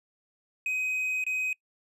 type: tone with dropouts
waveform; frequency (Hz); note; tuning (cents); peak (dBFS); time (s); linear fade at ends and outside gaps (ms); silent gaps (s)
triangle; 2518; D#7; +20; -25; 0.66-1.53; 2; 1.24-1.265
effects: noise-tail reverb RT60 0.1 s tail -26 dB re dry + resampled to 32000 Hz